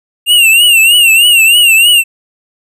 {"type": "tone with vibrato", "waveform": "square", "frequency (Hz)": 2775, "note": "F7", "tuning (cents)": -12, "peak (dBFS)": -4, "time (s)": [0.26, 2.04], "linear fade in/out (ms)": 50, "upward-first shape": "triangle", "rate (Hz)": 3.2, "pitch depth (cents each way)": 120, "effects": []}